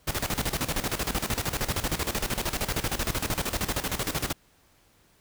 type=noise with tremolo; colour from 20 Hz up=pink; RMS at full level=-27 dBFS; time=0.07-4.33 s; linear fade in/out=10 ms; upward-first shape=square; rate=13 Hz; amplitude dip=75%; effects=pink hiss -62 dBFS RMS until 5.2 s